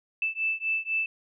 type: beating tone pair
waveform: sine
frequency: 2637 / 2641 Hz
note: E7 / E7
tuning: 0 / +3 cents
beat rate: 4 Hz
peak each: -29 dBFS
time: 0.22-1.06 s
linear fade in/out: 2 ms
effects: none